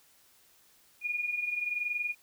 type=tone pair together; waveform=sine; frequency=2419 / 2440 Hz; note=D#7 / D#7; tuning=-49 / -34 cents; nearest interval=unison; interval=15 cents; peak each=-37 / -31 dBFS; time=1.01-2.15 s; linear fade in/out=50 ms; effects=white hiss -63 dBFS RMS until 2.22 s